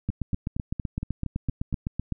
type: two click trains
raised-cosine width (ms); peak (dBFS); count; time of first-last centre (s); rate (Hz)
5; -15 / -17; 17 / 8; 0.09-2.123 / 0.1-1.728; 7.87 / 4.3
effects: none